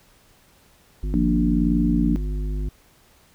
harmonic tone, 50.8 Hz, G#1, 38 cents flat, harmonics 1 / 3 / 5 / 7, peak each -23 / -34 / -38 / -41 dBFS, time 1.03-2.69 s, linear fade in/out 5 ms
sine chord, Bb major, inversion second, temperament equal, 174.61 / 233.1 / 293.7 Hz, F3 / Bb3 / D4, 0 / 0 / 0 cents, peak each -22 dBFS, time 1.14-2.16 s, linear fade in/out 0 ms
effects pink hiss -56 dBFS RMS until 3.34 s

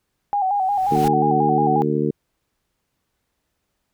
sine tone with vibrato, 784 Hz, G5, in tune, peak -17 dBFS, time 0.33-1.82 s, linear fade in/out 0 ms, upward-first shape square, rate 5.6 Hz, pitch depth 67 cents each way
pink noise with exponential growth, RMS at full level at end -29 dBFS, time 0.48-1.08 s, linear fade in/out 1 ms, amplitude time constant 130 ms
harmonic tone, 74.7 Hz, D2, 30 cents sharp, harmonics 2 / 3 / 4 / 5 / 6, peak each -24 / -24 / -24 / -24 / -24 dBFS, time 0.91-2.11 s, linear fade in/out 5 ms
effects pink hiss -74 dBFS RMS until 3.93 s

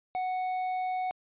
sine tone with tanh clipping, 740 Hz, F#5, in tune, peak -30 dBFS, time 0.15-1.11 s, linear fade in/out 0 ms, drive 7 dB, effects resampled to 8000 Hz

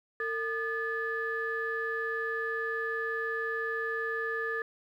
sine tone cluster, 453.2 / 1214 / 1728 Hz, A#4 / D#6 / A6, -49 / -43 / -32 cents, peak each -34 / -38 / -32 dBFS, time 0.2-4.62 s, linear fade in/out 2 ms, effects tanh soft clip ceiling -22 dBFS + 11-bit

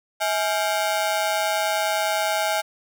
sawtooth ring-modulated tone, 740 Hz, F#5, in tune, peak -14 dBFS, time 0.2-2.62 s, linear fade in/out 20 ms, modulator 95.2 Hz, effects none

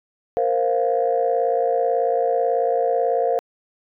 sine chord, Bb suspended second, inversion none, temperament just, 466.2 / 524.4 / 699.2 Hz, Bb4 / C5 / F5, 0 / +4 / +2 cents, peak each -21 dBFS, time 0.37-3.39 s, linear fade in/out 0 ms, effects tanh soft clip ceiling -9 dBFS

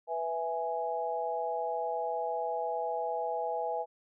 sine chord, E major, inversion second, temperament equal, 493.9 / 659.3 / 830.6 Hz, B4 / E5 / G#5, 0 / 0 / 0 cents, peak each -36 / -35 / -34 dBFS, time 0.07-3.86 s, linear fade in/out 50 ms, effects none

